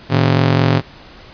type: ring-modulated tone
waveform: sawtooth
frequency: 133.9 Hz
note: C3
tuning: 40 cents sharp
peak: -4 dBFS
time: 0.09-0.82 s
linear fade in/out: 50 ms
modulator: 22.3 Hz
effects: pink hiss -40 dBFS RMS until 1.33 s + resampled to 11025 Hz